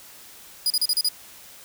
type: tone bursts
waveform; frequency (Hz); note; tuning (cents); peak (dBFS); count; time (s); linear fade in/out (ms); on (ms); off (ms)
sawtooth; 4925; D#8; -19; -16; 6; 0.66-1.087; 2; 42; 35
effects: white hiss -46 dBFS RMS until 1.64 s